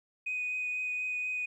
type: tone with vibrato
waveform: sine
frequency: 2493 Hz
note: D#7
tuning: 3 cents sharp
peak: -30 dBFS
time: 0.26-1.46 s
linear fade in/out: 10 ms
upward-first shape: triangle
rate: 4.1 Hz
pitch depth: 12 cents each way
effects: tanh soft clip ceiling -27 dBFS + 12-bit